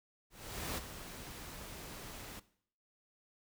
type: noise with ADSR envelope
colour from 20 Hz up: pink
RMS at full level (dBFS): -38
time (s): 0.3-2.4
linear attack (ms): 470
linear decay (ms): 28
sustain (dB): -10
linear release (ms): 10
effects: noise-tail reverb RT60 0.6 s tail -18 dB re dry